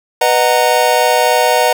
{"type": "chord", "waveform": "square", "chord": "B major seventh", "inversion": "none", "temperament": "just", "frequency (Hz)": [493.9, 617.4, 740.8, 926], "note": ["B4", "D#5", "F#5", "A#5"], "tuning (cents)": [0, -14, 2, -12], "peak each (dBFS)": -16, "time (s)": [0.21, 1.73], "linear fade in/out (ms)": 5, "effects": []}